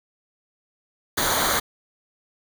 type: noise with comb filter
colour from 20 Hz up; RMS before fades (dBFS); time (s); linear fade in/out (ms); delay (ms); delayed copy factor
pink; -22; 1.17-1.6; 10; 0.38; -0.75
effects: none